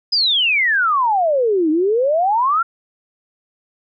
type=exponential two-way sweep; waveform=sine; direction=down then up; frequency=5080 to 300.9 to 1404 Hz; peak=-13 dBFS; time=0.12-2.63 s; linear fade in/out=10 ms; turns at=1.7 s; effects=none